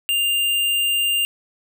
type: tone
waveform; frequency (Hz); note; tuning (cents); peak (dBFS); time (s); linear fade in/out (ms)
square; 2798; F7; +3; -18; 0.09-1.25; 0
effects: none